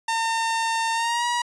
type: tone with pitch glide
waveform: sawtooth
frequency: 908 to 961.4 Hz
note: A#5 to B5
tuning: -46 to -47 cents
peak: -18 dBFS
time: 0.08-1.42 s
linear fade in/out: 5 ms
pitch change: +99 cents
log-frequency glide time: 0.93-1.26 s
effects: resampled to 22050 Hz